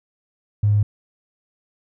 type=tone with tanh clipping; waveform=triangle; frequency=103.83 Hz; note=G#2; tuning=in tune; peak=-13 dBFS; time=0.63-0.83 s; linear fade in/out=5 ms; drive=2 dB; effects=none